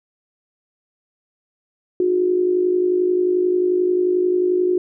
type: tone with amplitude modulation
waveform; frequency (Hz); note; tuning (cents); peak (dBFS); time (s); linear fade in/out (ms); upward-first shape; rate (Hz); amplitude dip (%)
sine; 362; F#4; -38; -12; 2-4.78; 2; sine; 51.3; 60
effects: none